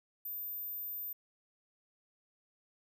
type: tone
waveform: sine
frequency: 13780 Hz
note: A9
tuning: 37 cents flat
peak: -38 dBFS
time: 0.25-1.13 s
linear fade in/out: 5 ms
effects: 12-bit